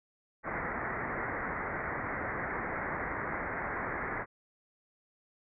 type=low-pass noise; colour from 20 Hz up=white; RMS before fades=-36 dBFS; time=0.43-4.26 s; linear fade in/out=50 ms; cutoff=2100 Hz; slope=96 dB/octave; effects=none